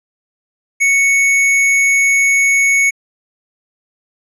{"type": "tone", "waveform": "square", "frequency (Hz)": 2217, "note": "C#7", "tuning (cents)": 0, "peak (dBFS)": -10, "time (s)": [0.8, 2.91], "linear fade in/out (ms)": 20, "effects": ["low-pass 10000 Hz 12 dB/octave"]}